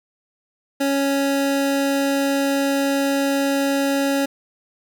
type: tone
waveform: 25% pulse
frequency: 277.2 Hz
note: C#4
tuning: in tune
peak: -14 dBFS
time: 0.8-4.26 s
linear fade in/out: 10 ms
effects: none